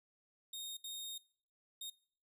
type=tone bursts at uneven times; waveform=sawtooth; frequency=3704 Hz; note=A#7; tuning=12 cents flat; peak=-40 dBFS; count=3; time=0.53-0.77 / 0.84-1.18 / 1.81-1.9 s; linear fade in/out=5 ms; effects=noise-tail reverb RT60 0.6 s tail -24 dB re dry